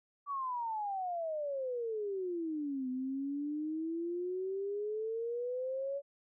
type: exponential two-way sweep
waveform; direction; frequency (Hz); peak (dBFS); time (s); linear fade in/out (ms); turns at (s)
sine; down then up; 1157 to 252.7 to 567; -34; 0.26-6.02; 50; 2.89
effects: none